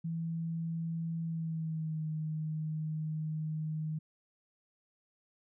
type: tone with pitch glide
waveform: sine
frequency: 164.81 to 155.83 Hz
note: E3 to D#3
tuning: 0 to +3 cents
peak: -33 dBFS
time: 0.04-3.99 s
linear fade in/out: 10 ms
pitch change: -97 cents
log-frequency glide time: 1.23-2.06 s
effects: none